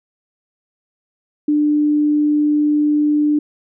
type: tone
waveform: sine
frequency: 297.6 Hz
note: D4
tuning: 23 cents sharp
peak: -12 dBFS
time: 1.48-3.39 s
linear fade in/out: 5 ms
effects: none